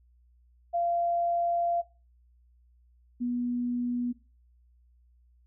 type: tone pair in turn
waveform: sine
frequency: 689 / 243.6 Hz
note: F5 / B3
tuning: -24 / -24 cents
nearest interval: octave + tritone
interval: 1800 cents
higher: first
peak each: -25 / -27 dBFS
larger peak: first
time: 0.73-1.82 / 3.2-4.13 s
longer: first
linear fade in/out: 20 ms
effects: noise-tail reverb RT60 0.3 s tail -17 dB re dry + added 60 Hz sine -59 dBFS peak until 5.46 s